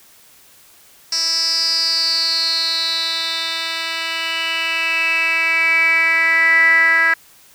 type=tone with band-pass filter sweep; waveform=10% pulse; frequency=328.3 Hz; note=E4; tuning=7 cents flat; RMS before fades=-17 dBFS; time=1.12-7.14 s; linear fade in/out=5 ms; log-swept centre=5500 to 1800 Hz; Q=9.3; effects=white hiss -48 dBFS RMS until 7.54 s